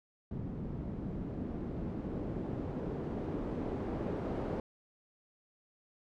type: noise with low-pass filter sweep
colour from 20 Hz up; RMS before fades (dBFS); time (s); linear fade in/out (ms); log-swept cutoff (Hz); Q
white; -38; 0.31-4.6; 2; 210 to 460; 1
effects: none